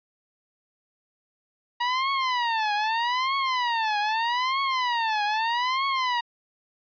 sawtooth tone with vibrato, 954 Hz, A#5, 40 cents sharp, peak -19 dBFS, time 1.8-6.21 s, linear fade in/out 10 ms, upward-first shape triangle, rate 0.8 Hz, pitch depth 260 cents each way, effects resampled to 11025 Hz

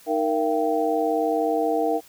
harmonic tone with a mistuned harmonic, 155.5 Hz, D#3, 1 cent flat, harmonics 2 / 3 / 4 / 5, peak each -26 / -24 / -25 / -27 dBFS, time 0.06-2.01 s, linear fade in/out 50 ms, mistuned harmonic 4, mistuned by +150 cents, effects white hiss -51 dBFS RMS until 2.08 s

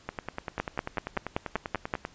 two click trains, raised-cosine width 0.5 ms, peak -17 / -12 dBFS, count 21 / 8, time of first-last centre 0.09-2.051 / 0.6-1.938 s, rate 10.2 / 5.23 Hz, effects pink hiss -56 dBFS RMS until 2.14 s + resampled to 16000 Hz

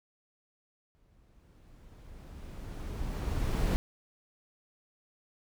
brown noise with exponential growth, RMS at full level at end -26 dBFS, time 0.95-3.76 s, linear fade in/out 0 ms, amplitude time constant 610 ms, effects none

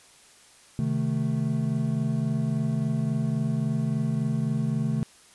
triangle chord, A diminished, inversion first, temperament equal with one note detuned, 131.95 / 155.56 / 220 Hz, C3 / Eb3 / A3, +15 / 0 / 0 cents, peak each -26 dBFS, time 0.79-5.03 s, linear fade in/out 0 ms, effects white hiss -54 dBFS RMS until 5.34 s + resampled to 24000 Hz

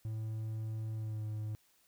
triangle tone with pitch glide, 110 to 107.49 Hz, A2 to A2, 0 to -40 cents, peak -34 dBFS, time 0.05-1.55 s, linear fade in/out 0 ms, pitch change -40 cents, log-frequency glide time 0.95-1.24 s, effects white hiss -70 dBFS RMS until 1.87 s

